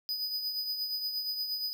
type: tone with tremolo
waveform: square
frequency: 4978 Hz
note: D#8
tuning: in tune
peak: -30 dBFS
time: 0.09-1.73 s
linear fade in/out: 0 ms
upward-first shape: triangle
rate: 8.5 Hz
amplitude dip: 55%
effects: none